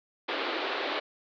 pink band-pass noise, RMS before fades -32 dBFS, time 0.28-1 s, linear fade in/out 10 ms, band 300 to 4200 Hz, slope 48 dB/octave, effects none

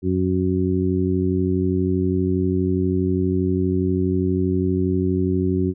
harmonic tone, 92.4 Hz, F#2, 2 cents flat, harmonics 1 / 2 / 3 / 4, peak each -23 / -23 / -23 / -23 dBFS, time 0.02-5.74 s, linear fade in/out 50 ms, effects none

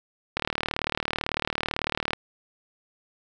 click train, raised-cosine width 0.3 ms, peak -9 dBFS, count 68, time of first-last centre 0.37-2.133 s, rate 38 Hz, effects none

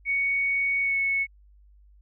sine tone with pitch glide, 2229 to 2205 Hz, C#7 to C#7, +9 to -10 cents, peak -22 dBFS, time 0.05-1.27 s, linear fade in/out 50 ms, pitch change -19 cents, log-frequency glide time 0.81-0.96 s, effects added 50 Hz sine -52 dBFS peak until 2.01 s

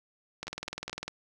two click trains, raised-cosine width 0.2 ms, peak -23 / -19 dBFS, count 3 / 14, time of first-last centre 0.47-0.896 / 0.43-1.08 s, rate 4.69 / 20 Hz, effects none

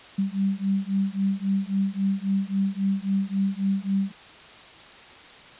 sine beating tone pair, 193.6 / 197.3 Hz, G3 / G3, -21 / +11 cents, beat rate 3.7 Hz, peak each -25 dBFS, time 0.18-4.12 s, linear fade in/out 10 ms, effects white hiss -46 dBFS RMS until 5.59 s + resampled to 8000 Hz

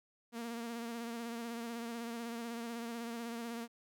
sawtooth tone with vibrato, 233.1 Hz, A#3, in tune, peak -36 dBFS, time 0.32-3.68 s, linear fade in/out 50 ms, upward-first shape sine, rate 16 Hz, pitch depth 35 cents each way, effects none

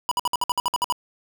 square tone bursts, 980 Hz, B5, 14 cents flat, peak -20 dBFS, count 11, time 0.09-0.924 s, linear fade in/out 0 ms, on 24 ms, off 57 ms, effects none

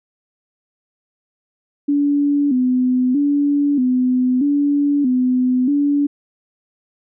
sine tone with vibrato, 269.4 Hz, C#4, 49 cents flat, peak -13 dBFS, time 1.88-6.07 s, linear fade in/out 10 ms, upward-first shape square, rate 0.79 Hz, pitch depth 110 cents each way, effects none

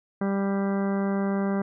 harmonic tone, 197.1 Hz, G3, 10 cents sharp, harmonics 1 / 2 / 3 / 4 / 5 / 6 / 7 / 8 / 10, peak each -24 / -31 / -34 / -38 / -41 / -40 / -44 / -42 / -47 dBFS, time 0.21-1.62 s, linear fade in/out 5 ms, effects none

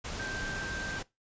sine tone in noise, 1568 Hz, G6, in tune, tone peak -36 dBFS, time 0.19-0.99 s, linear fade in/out 10 ms, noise pink, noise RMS -38 dBFS, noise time 0.04-1.03 s, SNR -1 dB, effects noise-tail reverb RT60 0.2 s tail -20 dB re dry + resampled to 16000 Hz

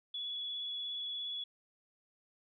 sine tone with vibrato, 3400 Hz, G#7, 40 cents sharp, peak -37 dBFS, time 0.14-1.44 s, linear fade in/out 5 ms, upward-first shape triangle, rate 17 Hz, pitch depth 22 cents each way, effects none

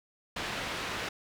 white low-pass noise, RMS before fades -36 dBFS, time 0.36-1.09 s, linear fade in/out 5 ms, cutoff 2800 Hz, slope 12 dB/octave, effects none

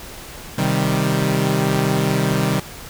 sawtooth chord, C minor, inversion none, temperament equal, 130.81 / 155.56 / 196 Hz, C3 / Eb3 / G3, 0 / 0 / 0 cents, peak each -17 dBFS, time 0.58-2.6 s, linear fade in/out 5 ms, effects pink hiss -36 dBFS RMS until 2.89 s

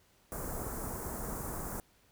pink band-stop noise, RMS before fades -39 dBFS, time 0.32-1.8 s, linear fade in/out 0 ms, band 1400 to 7400 Hz, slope 24 dB/octave, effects pink hiss -67 dBFS RMS until 2.11 s

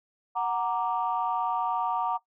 sine chord, Gb augmented, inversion none, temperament equal, 740 / 932.3 / 1174.7 Hz, Gb5 / Bb5 / D6, 0 / 0 / 0 cents, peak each -29 / -28 / -31 dBFS, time 0.35-2.18 s, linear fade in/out 20 ms, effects noise-tail reverb RT60 0.1 s tail -17 dB re dry + tanh soft clip ceiling -16 dBFS

